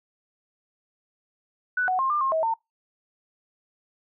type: tone with pitch steps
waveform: sine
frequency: 1487 / 741 / 1063 / 1195 / 1069 / 641 / 905 Hz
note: F#6 / F#5 / C6 / D6 / C6 / E5 / A5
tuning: +8 / +2 / +27 / +30 / +37 / -49 / +48 cents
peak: -21 dBFS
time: 1.77-2.54 s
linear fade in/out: 5 ms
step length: 110 ms
effects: noise-tail reverb RT60 0.2 s tail -26 dB re dry